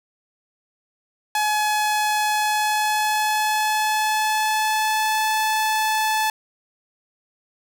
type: tone with pitch glide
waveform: sawtooth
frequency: 848 to 868.8 Hz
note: G#5 to A5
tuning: +36 to -22 cents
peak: -15 dBFS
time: 1.35-6.3 s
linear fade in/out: 2 ms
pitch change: +42 cents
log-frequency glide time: 2.3-5.29 s
effects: none